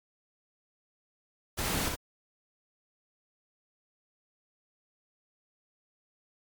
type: noise with echo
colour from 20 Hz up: pink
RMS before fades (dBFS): -32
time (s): 1.57-1.9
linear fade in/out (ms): 20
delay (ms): 62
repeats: 1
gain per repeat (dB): -3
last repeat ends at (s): 1.962
effects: MP3 96 kbps